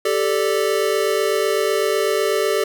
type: chord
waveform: square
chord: G suspended second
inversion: none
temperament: equal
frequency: 392 / 440 / 587.3 Hz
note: G4 / A4 / D5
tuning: 0 / 0 / 0 cents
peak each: -22 / -21 / -24 dBFS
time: 0.05-2.64 s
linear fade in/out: 5 ms
effects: none